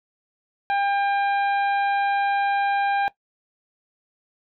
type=harmonic tone with a mistuned harmonic; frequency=800 Hz; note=G5; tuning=35 cents sharp; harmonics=1 / 2 / 3 / 4 / 5; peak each=-20 / -28 / -33 / -41 / -43 dBFS; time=0.7-3.08 s; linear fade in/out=0 ms; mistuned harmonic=5; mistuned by=-32 cents; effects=noise-tail reverb RT60 0.1 s tail -18 dB re dry